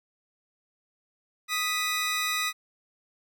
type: tone pair together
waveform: 20% pulse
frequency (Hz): 1247 / 1977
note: D#6 / B6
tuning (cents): +3 / +1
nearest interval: minor sixth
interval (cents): 798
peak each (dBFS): -24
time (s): 1.48-2.53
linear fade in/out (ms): 50
effects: none